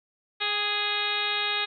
harmonic tone with a mistuned harmonic, 415.3 Hz, G#4, in tune, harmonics 1 / 2 / 3 / 4 / 5 / 6 / 7 / 8 / 9 / 10, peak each -39 / -36 / -35 / -34 / -35 / -32 / -38 / -34 / -30 / -40 dBFS, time 0.4-1.66 s, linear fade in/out 20 ms, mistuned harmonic 2, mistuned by -25 cents, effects none

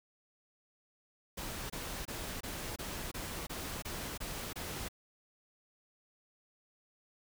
pink noise bursts, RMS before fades -41 dBFS, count 10, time 1.37-4.886 s, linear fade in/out 10 ms, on 330 ms, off 24 ms, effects none

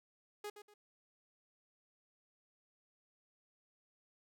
sawtooth tone with echo, 415.3 Hz, G#4, in tune, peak -38 dBFS, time 0.44-0.5 s, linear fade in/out 5 ms, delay 120 ms, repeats 2, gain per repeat -10 dB, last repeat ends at 0.74 s, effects none

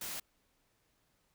white noise, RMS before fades -41 dBFS, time 0.01-0.2 s, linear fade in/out 5 ms, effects pink hiss -75 dBFS RMS until 1.34 s

